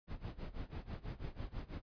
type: noise with tremolo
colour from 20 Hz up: brown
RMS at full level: -41 dBFS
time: 0.07-1.82 s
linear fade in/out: 50 ms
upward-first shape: sine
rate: 6.1 Hz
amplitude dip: 90%
effects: resampled to 11025 Hz